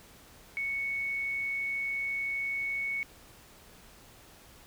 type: tone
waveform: sine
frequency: 2217 Hz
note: C#7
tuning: in tune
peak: -30 dBFS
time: 0.57-3.03 s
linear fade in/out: 0 ms
effects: pink hiss -55 dBFS RMS until 4.66 s